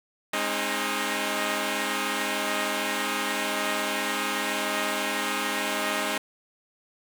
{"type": "chord", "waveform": "5% pulse", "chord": "Ab major", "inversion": "none", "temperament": "equal with one note detuned", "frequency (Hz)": [207.7, 268.1, 311.1], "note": ["Ab3", "C4", "Eb4"], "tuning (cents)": [0, 42, 0], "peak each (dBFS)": -19, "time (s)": [0.33, 6.18], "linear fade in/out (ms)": 5, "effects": []}